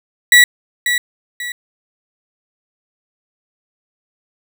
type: tone with echo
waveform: 35% pulse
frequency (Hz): 1944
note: B6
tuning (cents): -28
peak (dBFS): -3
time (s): 0.32-0.44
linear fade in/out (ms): 2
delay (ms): 540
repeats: 2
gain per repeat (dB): -9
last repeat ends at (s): 1.52
effects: none